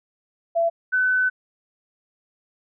sine tone pair in turn, 672 / 1508.6 Hz, E5 / F#6, +33 / +33 cents, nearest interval octave + major second, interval 1400 cents, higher second, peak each -17 dBFS, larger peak neither, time 0.55-0.7 / 0.92-1.3 s, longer second, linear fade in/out 20 ms, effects none

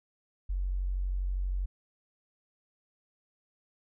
triangle tone with tanh clipping, 46.25 Hz, F#1, in tune, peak -28 dBFS, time 0.49-1.66 s, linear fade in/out 10 ms, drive 3 dB, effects none

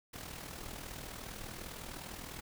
pink noise with amplitude modulation, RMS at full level -43 dBFS, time 0.13-2.41 s, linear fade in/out 10 ms, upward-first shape sine, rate 39.9 Hz, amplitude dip 60%, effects none

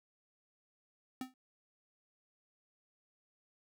square tone with exponential decay, 257.6 Hz, C4, 27 cents flat, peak -36 dBFS, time 1.21-1.34 s, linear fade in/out 2 ms, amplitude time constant 28 ms, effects none

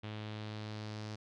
sawtooth tone with low-pass filter sweep, 107.1 Hz, A2, 46 cents flat, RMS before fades -43 dBFS, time 0.03-1.16 s, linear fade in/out 10 ms, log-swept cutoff 3300 to 5200 Hz, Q 2.4, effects none

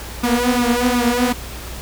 sawtooth tone with flanger, 243.6 Hz, B3, 24 cents flat, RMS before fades -17 dBFS, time 0.23-1.33 s, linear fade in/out 10 ms, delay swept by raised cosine 0.78 to 6.18 ms, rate 2.7 Hz, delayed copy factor +0.75, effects added 60 Hz sine -32 dBFS peak until 1.81 s + pink hiss -33 dBFS RMS until 1.81 s

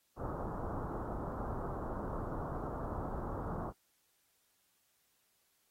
pink low-pass noise, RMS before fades -40 dBFS, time 0.16-3.73 s, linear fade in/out 50 ms, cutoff 1300 Hz, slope 48 dB/octave, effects white hiss -75 dBFS RMS until 5.7 s + AAC 48 kbps

